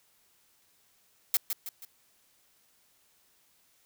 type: noise with echo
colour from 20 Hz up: blue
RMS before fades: -24 dBFS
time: 1.34-1.37 s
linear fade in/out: 2 ms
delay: 160 ms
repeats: 3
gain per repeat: -7 dB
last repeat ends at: 1.85 s
effects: white hiss -67 dBFS RMS until 3.85 s